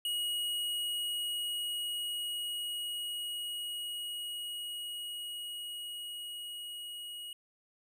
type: tone with level ramp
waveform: square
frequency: 2898 Hz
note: F#7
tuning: 37 cents flat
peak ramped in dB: -32 to -42 dBFS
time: 0.05-7.33 s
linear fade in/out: 2 ms
effects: none